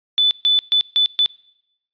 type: tone bursts at uneven times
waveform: sine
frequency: 3493 Hz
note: A7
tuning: 13 cents flat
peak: -12 dBFS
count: 5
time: 0.18-0.31 / 0.45-0.59 / 0.72-0.81 / 0.96-1.06 / 1.19-1.26 s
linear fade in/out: 0 ms
effects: noise-tail reverb RT60 0.8 s tail -24 dB re dry + resampled to 11025 Hz